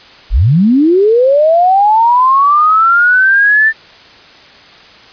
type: linear sweep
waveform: sine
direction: up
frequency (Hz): 30.87 to 1791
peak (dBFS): -5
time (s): 0.3-3.73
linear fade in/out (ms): 50
effects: white hiss -38 dBFS RMS until 5.12 s + resampled to 11025 Hz